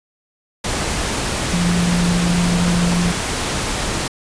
sine tone in noise, 174.61 Hz, F3, in tune, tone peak -15 dBFS, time 1.53-3.12 s, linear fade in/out 5 ms, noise pink, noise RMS -21 dBFS, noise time 0.64-4.08 s, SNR +3 dB, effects resampled to 22050 Hz

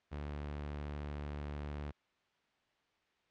sawtooth tone with vibrato, 73.2 Hz, D2, 5 cents flat, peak -36 dBFS, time 0.11-1.92 s, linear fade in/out 20 ms, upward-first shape sine, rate 19 Hz, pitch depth 22 cents each way, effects white hiss -75 dBFS RMS until 3.3 s + low-pass 3000 Hz 12 dB/octave

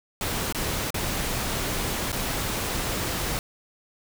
pink noise with dropouts, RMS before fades -28 dBFS, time 0.21-3.39 s, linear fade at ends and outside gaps 1 ms, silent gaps 0.525-0.547 / 0.905-0.943 / 2.119-2.127 s, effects none

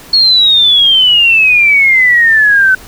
sine exponential sweep, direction down, 4358 to 1509 Hz, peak -4 dBFS, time 0.13-2.75 s, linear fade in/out 5 ms, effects pink hiss -34 dBFS RMS until 2.87 s

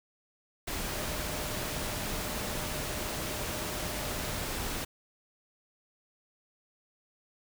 sine tone in noise, 607 Hz, D#5, 43 cents flat, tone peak -45 dBFS, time 0.91-4.41 s, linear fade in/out 10 ms, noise pink, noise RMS -35 dBFS, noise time 0.67-4.85 s, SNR -13 dB, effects none

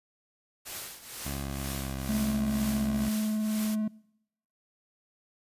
white noise with tremolo, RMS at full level -37 dBFS, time 0.65-3.76 s, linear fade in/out 20 ms, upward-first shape triangle, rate 2.1 Hz, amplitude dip 80%
15% pulse tone with pitch glide, 69 to 66.65 Hz, C#2 to C2, -7 to +33 cents, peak -27 dBFS, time 1.25-3.09 s, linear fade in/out 10 ms, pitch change -60 cents, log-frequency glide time 1.37-2 s
triangle tone with vibrato, 215 Hz, A3, 40 cents flat, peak -24 dBFS, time 2.09-3.88 s, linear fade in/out 5 ms, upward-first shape sine, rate 20 Hz, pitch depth 17 cents each way
effects noise-tail reverb RT60 0.8 s tail -24 dB re dry + resampled to 32000 Hz

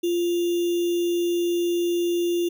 sine tone with sample-and-hold, 347 Hz, F4, 11 cents flat, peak -20 dBFS, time 0.03-2.49 s, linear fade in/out 10 ms, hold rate 3150 Hz, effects none

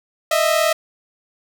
sawtooth tone pair together, 620 / 659.3 Hz, D#5 / E5, -6 / 0 cents, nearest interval minor second, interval 106 cents, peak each -14 dBFS, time 0.31-0.73 s, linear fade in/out 5 ms, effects none

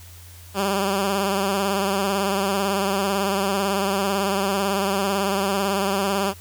10% pulse tone with vibrato, 196.6 Hz, G3, 5 cents sharp, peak -12 dBFS, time 0.54-6.34 s, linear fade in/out 50 ms, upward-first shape sine, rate 18 Hz, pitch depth 56 cents each way, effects added 87 Hz sine -42 dBFS peak until 6.4 s + white hiss -47 dBFS RMS until 6.4 s

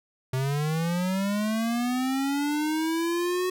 square linear sweep, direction up, 127.8 to 370 Hz, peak -25 dBFS, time 0.33-3.5 s, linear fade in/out 5 ms, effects none

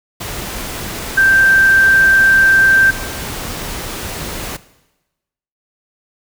sine tone in noise, 1568 Hz, G6, in tune, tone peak -7 dBFS, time 1.17-2.91 s, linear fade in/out 10 ms, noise pink, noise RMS -25 dBFS, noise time 0.2-4.57 s, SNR +15 dB, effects noise-tail reverb RT60 1.0 s tail -17 dB re dry

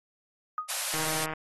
sine tone with exponential decay, 1244.5 Hz, D#6, in tune, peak -25 dBFS, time 0.58-0.73 s, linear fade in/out 1 ms, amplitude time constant 32 ms
white high-pass noise, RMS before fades -31 dBFS, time 0.68-1.26 s, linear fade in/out 20 ms, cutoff 530 Hz, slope 96 dB/octave
click train, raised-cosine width 0.5 ms, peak -20 dBFS, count 63, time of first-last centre 0.94-1.335 s, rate 157 Hz
effects AAC 32 kbps

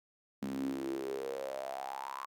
sawtooth tone with high-pass filter sweep, 67.1 Hz, C2, 44 cents sharp, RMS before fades -39 dBFS, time 0.42-2.26 s, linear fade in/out 5 ms, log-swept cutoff 220 to 1100 Hz, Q 9, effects none

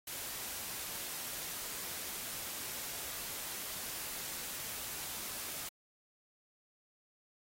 white noise, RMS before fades -42 dBFS, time 0.07-5.69 s, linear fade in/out 5 ms, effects AAC 48 kbps

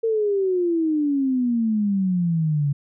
sine exponential sweep, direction down, 458.3 to 139.6 Hz, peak -18 dBFS, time 0.03-2.73 s, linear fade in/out 10 ms, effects none

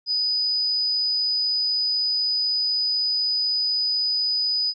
sine tone, 4978 Hz, D#8, in tune, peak -20 dBFS, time 0.06-4.74 s, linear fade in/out 50 ms, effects none

